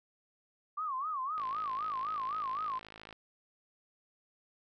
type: tone with vibrato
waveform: sine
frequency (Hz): 1145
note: D6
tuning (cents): -44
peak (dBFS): -33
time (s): 0.77-2.79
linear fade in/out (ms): 10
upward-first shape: sine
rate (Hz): 3.9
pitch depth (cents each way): 190
type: click train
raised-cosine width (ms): 0.3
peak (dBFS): -32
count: 95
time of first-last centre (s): 1.38-3.127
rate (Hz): 53.8
effects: none

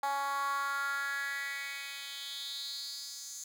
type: tone with high-pass filter sweep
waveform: 10% pulse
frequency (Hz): 278.9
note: C#4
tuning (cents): +11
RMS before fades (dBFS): -37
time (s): 0.03-3.44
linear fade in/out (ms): 2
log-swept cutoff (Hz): 840 to 6400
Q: 4.6
effects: none

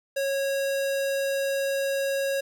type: tone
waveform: square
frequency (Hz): 549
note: C#5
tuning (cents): -17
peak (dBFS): -25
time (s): 0.16-2.41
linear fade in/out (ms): 10
effects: 9-bit

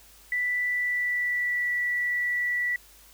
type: tone with pitch glide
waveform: sine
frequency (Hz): 1975.5 to 1955.1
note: B6 to B6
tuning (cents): 0 to -18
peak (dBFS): -24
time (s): 0.32-2.76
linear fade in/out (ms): 2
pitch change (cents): -18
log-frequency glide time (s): 0.63-1.71
effects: added 50 Hz sine -58 dBFS peak until 3.13 s + white hiss -54 dBFS RMS until 3.13 s

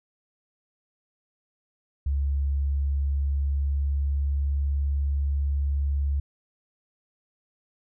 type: tone with pitch glide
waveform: sine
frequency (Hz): 69.8 to 70.41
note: C#2 to C#2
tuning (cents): +13 to +28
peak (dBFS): -22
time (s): 2.06-6.2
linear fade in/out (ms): 5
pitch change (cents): +15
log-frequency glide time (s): 2.51-4.88
effects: none

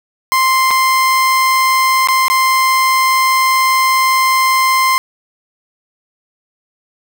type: tone with dropouts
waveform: 30% pulse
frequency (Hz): 1046.5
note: C6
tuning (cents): 0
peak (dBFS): -7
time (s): 0.32-4.98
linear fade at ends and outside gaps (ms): 0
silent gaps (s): 0.707-0.711 / 2.073-2.086 / 2.282-2.3
effects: none

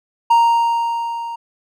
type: tone with level ramp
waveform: triangle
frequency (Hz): 931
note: A#5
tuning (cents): -2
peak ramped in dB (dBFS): -6 to -23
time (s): 0.3-1.36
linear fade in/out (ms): 10
effects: none

